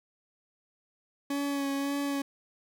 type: tone with vibrato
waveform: 40% pulse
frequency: 280 Hz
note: C#4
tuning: 18 cents sharp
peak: -28 dBFS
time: 1.3-2.22 s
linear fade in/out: 5 ms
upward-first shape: sine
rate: 1.8 Hz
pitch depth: 21 cents each way
effects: none